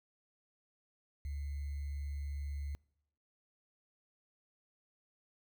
sine tone with sample-and-hold, 71.2 Hz, C#2, 47 cents sharp, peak -37 dBFS, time 1.25-2.75 s, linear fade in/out 0 ms, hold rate 2100 Hz, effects noise-tail reverb RT60 0.8 s tail -26 dB re dry

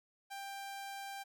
sawtooth tone, 790 Hz, G5, 13 cents sharp, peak -39 dBFS, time 0.3-1.24 s, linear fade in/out 20 ms, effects none

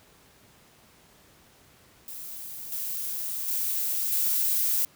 violet noise with level steps, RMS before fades -39 / -32 / -28 / -25 dBFS, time 2.08-4.85 s, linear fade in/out 0 ms, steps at 2.72 / 3.48 / 4.12 s, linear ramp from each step 2 ms, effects pink hiss -57 dBFS RMS until 4.95 s + high-pass 60 Hz 12 dB/octave

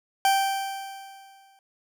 40% pulse tone with exponential decay, 781 Hz, G5, 7 cents flat, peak -16 dBFS, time 0.25-1.59 s, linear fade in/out 1 ms, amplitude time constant 290 ms, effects none

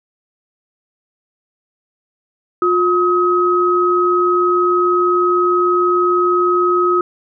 sine tone pair together, 356.4 / 1270 Hz, F4 / D#6, +35 / +35 cents, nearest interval octave + minor seventh, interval 2200 cents, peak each -14 dBFS, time 2.62-7.01 s, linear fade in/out 2 ms, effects none

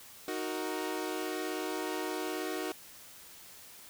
sawtooth chord, D# minor, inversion none, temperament equal, 311.1 / 370 / 466.2 Hz, D#4 / F#4 / A#4, 0 / 0 / 0 cents, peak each -34 / -33 / -37 dBFS, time 0.28-2.72 s, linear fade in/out 2 ms, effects white hiss -52 dBFS RMS until 3.89 s

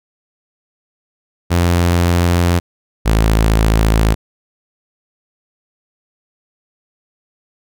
sawtooth tone pair in turn, 86.9 / 54.49 Hz, F2 / A1, -8 / -16 cents, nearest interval minor sixth, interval 808 cents, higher first, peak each -7 / -6 dBFS, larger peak second, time 1.5-2.6 / 3.05-4.15 s, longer neither, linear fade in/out 20 ms, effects none

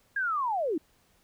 sine linear sweep, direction down, 1652 to 280 Hz, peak -26 dBFS, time 0.16-0.78 s, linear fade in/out 5 ms, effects pink hiss -66 dBFS RMS until 1.23 s

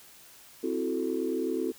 sine chord, F# half-diminished seventh, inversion second, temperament equal, 261.6 / 329.6 / 370 / 440 Hz, C4 / E4 / F#4 / A4, 0 / 0 / 0 / 0 cents, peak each -33 / -32 / -32 / -33 dBFS, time 0.63-1.72 s, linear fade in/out 10 ms, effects tanh soft clip ceiling -17 dBFS + white hiss -53 dBFS RMS until 1.78 s

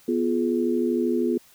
sine chord, F diminished, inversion second, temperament equal with one note detuned, 246.9 / 349.2 / 422.1 Hz, Cb4 / F4 / Ab4, 0 / 0 / +28 cents, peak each -24 / -24 / -27 dBFS, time 0.08-1.38 s, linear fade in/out 5 ms, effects white hiss -55 dBFS RMS until 1.54 s

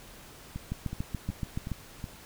two click trains, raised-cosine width 5 ms, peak -23 / -19 dBFS, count 5 / 8, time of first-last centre 0.56-2.041 / 0.72-1.717 s, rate 2.7 / 7.02 Hz, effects pink hiss -50 dBFS RMS until 2.25 s

